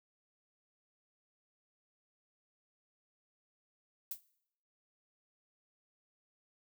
violet noise with exponential decay, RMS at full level -34 dBFS, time 4.11-4.21 s, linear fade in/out 5 ms, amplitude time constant 21 ms, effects noise-tail reverb RT60 0.7 s tail -20 dB re dry

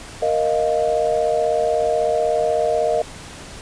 sine chord, Bb suspended fourth, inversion none, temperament equal, 466.2 / 622.3 / 698.5 Hz, Bb4 / Eb5 / F5, 0 / 0 / 0 cents, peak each -21 / -19 / -22 dBFS, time 0.22-3.02 s, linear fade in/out 5 ms, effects pink hiss -37 dBFS RMS until 3.61 s + resampled to 22050 Hz

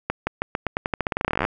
accelerating click train, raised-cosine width 0.5 ms, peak -7 dBFS, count 25, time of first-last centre 0.1-1.451 s, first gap 170 ms, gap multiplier 0.88, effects none

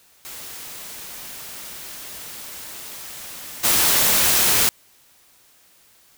white noise with level steps, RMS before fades -36 / -17 dBFS, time 0.25-4.69 s, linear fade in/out 0 ms, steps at 3.63 s, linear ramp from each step 20 ms, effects white hiss -55 dBFS RMS until 6.17 s

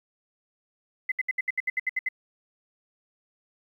sine tone bursts, 2033 Hz, B6, 50 cents sharp, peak -23 dBFS, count 11, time 1.09-2.088 s, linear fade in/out 5 ms, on 28 ms, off 69 ms, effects 10-bit

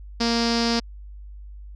sawtooth tone with low-pass filter, 233.1 Hz, A#3, in tune, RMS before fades -22 dBFS, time 0.2-0.8 s, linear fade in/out 10 ms, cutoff 5000 Hz, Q 6.8, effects added 50 Hz sine -37 dBFS peak until 1.75 s

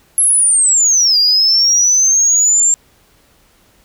sine linear two-way sweep, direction down then up, 11175 to 4746 to 7410 Hz, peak -7 dBFS, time 0.18-2.74 s, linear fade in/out 0 ms, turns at 1.18 s, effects tanh soft clip ceiling -4 dBFS + pink hiss -52 dBFS RMS until 3.84 s

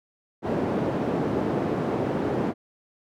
white band-pass noise, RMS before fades -26 dBFS, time 0.42-2.54 s, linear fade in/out 50 ms, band 150 to 420 Hz, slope 12 dB/octave, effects none

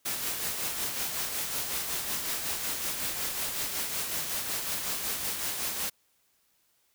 white noise with tremolo, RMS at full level -31 dBFS, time 0.05-5.9 s, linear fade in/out 10 ms, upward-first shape sine, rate 5.4 Hz, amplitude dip 40%, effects white hiss -70 dBFS RMS until 6.94 s

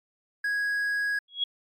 triangle tone, 1657 Hz, G#6, 4 cents flat, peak -23 dBFS, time 0.44-1.19 s, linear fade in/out 5 ms
sine tone with exponential growth, 3322 Hz, G#7, in tune, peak -20 dBFS, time 1.28-1.44 s, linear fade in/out 5 ms, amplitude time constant 33 ms
effects MP3 96 kbps

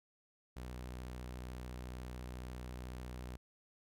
sawtooth tone with vibrato, 62.1 Hz, B1, 10 cents sharp, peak -40 dBFS, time 0.56-3.37 s, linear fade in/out 10 ms, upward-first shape sine, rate 14 Hz, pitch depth 30 cents each way, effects none

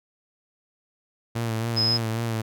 sawtooth tone with vibrato, 114 Hz, A#2, 38 cents flat, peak -21 dBFS, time 1.35-2.42 s, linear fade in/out 10 ms, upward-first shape sine, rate 3.7 Hz, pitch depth 45 cents each way
sine tone, 5090 Hz, D#8, 39 cents sharp, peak -20 dBFS, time 1.76-1.98 s, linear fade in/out 20 ms
effects none

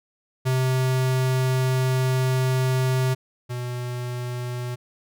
square tone pair in turn, 129.6 / 123.18 Hz, C3 / B2, -16 / -4 cents, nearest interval minor second, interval 88 cents, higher first, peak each -20 / -28 dBFS, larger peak first, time 0.45-3.15 / 3.49-4.76 s, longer first, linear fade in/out 20 ms, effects none

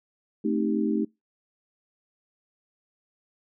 sine chord, A half-diminished seventh, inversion none, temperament equal with one note detuned, 220 / 262.7 / 311.1 / 392 Hz, A3 / C4 / Eb4 / G4, 0 / +7 / 0 / 0 cents, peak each -26 / -31 / -27 / -31 dBFS, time 0.44-1.05 s, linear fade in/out 10 ms, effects noise-tail reverb RT60 0.2 s tail -25 dB re dry

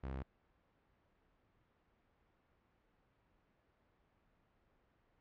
sawtooth tone, 66.3 Hz, C2, 23 cents sharp, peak -37 dBFS, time 0.03-0.23 s, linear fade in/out 10 ms, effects pink hiss -75 dBFS RMS until 5.2 s + low-pass 2000 Hz 12 dB/octave

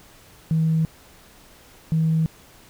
sine tone pair in turn, 160.4 / 160.4 Hz, E3 / E3, -47 / -47 cents, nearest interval unison, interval 0 cents, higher neither, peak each -16 dBFS, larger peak neither, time 0.51-0.85 / 1.92-2.26 s, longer neither, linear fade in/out 0 ms, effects tanh soft clip ceiling -12 dBFS + pink hiss -50 dBFS RMS until 2.69 s

